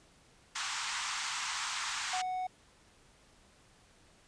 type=band-pass noise; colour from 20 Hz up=pink; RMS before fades=-37 dBFS; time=0.55-2.22 s; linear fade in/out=10 ms; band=900 to 8300 Hz; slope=48 dB/octave
type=tone; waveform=triangle; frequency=740 Hz; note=F#5; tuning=in tune; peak=-31 dBFS; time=2.13-2.47 s; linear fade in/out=5 ms
effects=pink hiss -63 dBFS RMS until 4.27 s + resampled to 22050 Hz